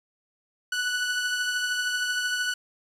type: beating tone pair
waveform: sawtooth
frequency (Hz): 1480 / 1493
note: F#6 / F#6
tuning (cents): 0 / +15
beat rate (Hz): 13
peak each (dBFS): -22 / -31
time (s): 0.72-2.54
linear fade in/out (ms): 5
effects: low-pass 9000 Hz 12 dB/octave + 9-bit